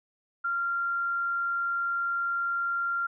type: tone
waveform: sine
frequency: 1385 Hz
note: F6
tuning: 15 cents flat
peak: -26 dBFS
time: 0.44-3.07 s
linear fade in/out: 10 ms
effects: none